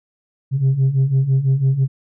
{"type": "beating tone pair", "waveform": "sine", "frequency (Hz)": [130.4, 136.4], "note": ["C3", "C#3"], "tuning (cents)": [-5, -28], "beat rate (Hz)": 6, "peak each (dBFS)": [-17, -13], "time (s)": [0.51, 1.88], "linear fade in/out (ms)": 50, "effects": ["tanh soft clip ceiling -10 dBFS"]}